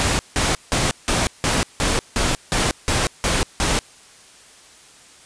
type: noise bursts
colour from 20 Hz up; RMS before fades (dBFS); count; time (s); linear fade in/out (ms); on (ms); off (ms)
pink; -19; 11; 0-3.79; 0; 190; 170
effects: white hiss -47 dBFS RMS until 5.25 s + resampled to 22050 Hz